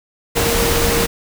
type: tone in noise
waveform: sine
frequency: 466.2 Hz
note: A#4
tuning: in tune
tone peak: -20 dBFS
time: 0.35-1.07 s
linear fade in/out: 20 ms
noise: pink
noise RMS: -17 dBFS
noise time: 0.35-1.07 s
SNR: -6 dB
effects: none